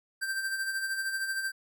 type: tone with tremolo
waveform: square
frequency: 1568 Hz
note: G6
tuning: in tune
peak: -29 dBFS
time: 0.21-1.52 s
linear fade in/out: 20 ms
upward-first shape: sine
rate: 13 Hz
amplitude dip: 50%
effects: none